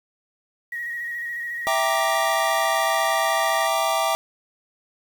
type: tone with vibrato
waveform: sine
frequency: 1894 Hz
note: A#6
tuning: 27 cents sharp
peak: -27 dBFS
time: 0.72-3.67 s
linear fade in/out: 5 ms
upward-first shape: square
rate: 14 Hz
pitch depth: 23 cents each way
type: chord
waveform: square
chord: E half-diminished seventh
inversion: none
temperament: equal with one note detuned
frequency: 659.3 / 787.6 / 932.3 / 1174.7 Hz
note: E5 / G5 / Bb5 / D6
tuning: 0 / +8 / 0 / 0 cents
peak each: -25 / -26 / -29 / -26 dBFS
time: 1.67-4.15 s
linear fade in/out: 0 ms
effects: 8-bit